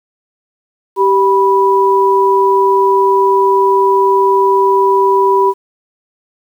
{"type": "tone pair together", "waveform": "sine", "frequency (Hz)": [389.7, 982], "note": ["G4", "B5"], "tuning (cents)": [-10, -10], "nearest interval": "octave + major third", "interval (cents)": 1600, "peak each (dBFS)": -10, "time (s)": [0.96, 5.54], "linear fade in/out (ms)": 50, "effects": ["7-bit"]}